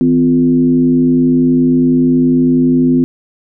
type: tone with frequency modulation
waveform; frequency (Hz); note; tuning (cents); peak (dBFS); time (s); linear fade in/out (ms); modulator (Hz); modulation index
sine; 255.4; C4; -42; -7; 0.01-3.04; 0; 92.2; 0.68
effects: none